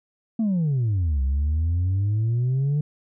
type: exponential two-way sweep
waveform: sine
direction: down then up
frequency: 232.3 to 65.41 to 150.8 Hz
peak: -17 dBFS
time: 0.39-2.81 s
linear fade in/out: 5 ms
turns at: 1.22 s
effects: tanh soft clip ceiling -18 dBFS